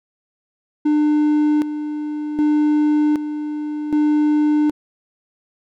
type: tone with tremolo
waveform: triangle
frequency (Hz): 300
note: D4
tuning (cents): +37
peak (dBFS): -11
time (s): 0.85-4.71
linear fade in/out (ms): 10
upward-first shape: square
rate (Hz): 0.65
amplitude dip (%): 65
effects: none

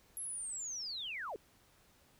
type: linear sweep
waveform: sine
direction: down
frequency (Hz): 11310 to 353.8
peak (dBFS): -39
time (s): 0.17-1.36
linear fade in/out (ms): 0
effects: pink hiss -67 dBFS RMS until 2.19 s

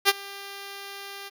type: tone with ADSR envelope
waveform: 5% pulse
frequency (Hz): 397.4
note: G4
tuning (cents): +24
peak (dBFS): -3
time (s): 0.05-1.3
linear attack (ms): 37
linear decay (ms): 34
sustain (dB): -23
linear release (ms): 26
effects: none

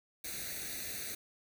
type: noise with comb filter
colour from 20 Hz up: white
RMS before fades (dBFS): -41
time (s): 0.24-1.15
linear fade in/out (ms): 5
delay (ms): 0.48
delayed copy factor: +0.8
effects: none

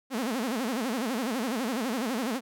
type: tone with vibrato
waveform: sawtooth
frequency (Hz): 240.6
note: B3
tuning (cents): -45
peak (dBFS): -24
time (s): 0.1-2.41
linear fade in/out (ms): 50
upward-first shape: sine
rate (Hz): 12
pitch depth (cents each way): 220
effects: none

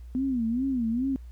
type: tone with vibrato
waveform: sine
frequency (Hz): 246.9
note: B3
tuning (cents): 0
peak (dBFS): -24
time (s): 0.15-1.16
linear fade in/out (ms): 0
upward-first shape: sine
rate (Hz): 2.4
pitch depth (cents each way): 170
effects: added 60 Hz sine -40 dBFS peak until 1.31 s + pink hiss -66 dBFS RMS until 1.31 s

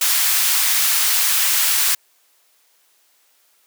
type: high-pass noise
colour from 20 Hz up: white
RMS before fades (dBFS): -17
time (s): 0.01-1.95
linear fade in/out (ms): 5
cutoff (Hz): 1200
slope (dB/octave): 12
effects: white hiss -59 dBFS RMS until 3.66 s + high-pass 400 Hz 12 dB/octave

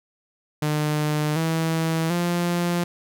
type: tone with pitch steps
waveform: sawtooth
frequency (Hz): 151 / 162.4 / 173.9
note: D3 / E3 / F3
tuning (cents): +48 / -26 / -7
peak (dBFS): -17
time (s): 0.62-2.84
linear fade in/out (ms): 5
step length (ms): 740
effects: none

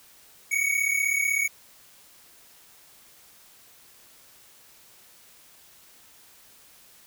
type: tone pair together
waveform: square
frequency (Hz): 2217 / 2253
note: C#7 / C#7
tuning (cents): 0 / +28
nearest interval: unison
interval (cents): 28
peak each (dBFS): -26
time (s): 0.51-1.48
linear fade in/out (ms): 10
effects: white hiss -54 dBFS RMS until 7.06 s

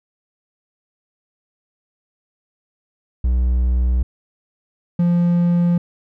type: tone pair in turn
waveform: triangle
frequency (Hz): 61.74 / 173.62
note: B1 / F3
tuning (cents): 0 / -10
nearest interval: octave + tritone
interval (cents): 1790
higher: second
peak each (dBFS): -12 / -11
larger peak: second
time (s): 3.24-4.03 / 4.99-5.78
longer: neither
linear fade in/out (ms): 5
effects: none

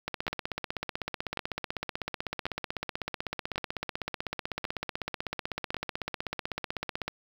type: two click trains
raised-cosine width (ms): 0.3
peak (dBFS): -16 / -15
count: 113 / 6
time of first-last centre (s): 0.08-7.08 / 0.28-5.744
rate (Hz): 16 / 0.915
effects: 7-bit

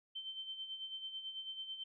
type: tone with tremolo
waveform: sine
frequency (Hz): 3100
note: G7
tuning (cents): -20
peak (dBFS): -40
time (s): 0.15-1.84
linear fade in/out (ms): 10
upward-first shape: sine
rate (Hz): 9.1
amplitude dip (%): 60
effects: none

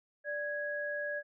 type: tone pair together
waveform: sine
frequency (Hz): 587.3 / 1660.1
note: D5 / G#6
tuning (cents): 0 / -1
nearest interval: octave + tritone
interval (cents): 1799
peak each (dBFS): -37 / -36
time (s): 0.24-1.23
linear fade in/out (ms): 50
effects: none

